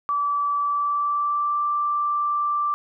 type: tone with pitch glide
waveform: sine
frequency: 1155 to 1175.2 Hz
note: D6 to D6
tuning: -29 to +1 cents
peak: -20 dBFS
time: 0.09-2.74 s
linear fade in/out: 0 ms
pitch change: +30 cents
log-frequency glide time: 0.58-1.62 s
effects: none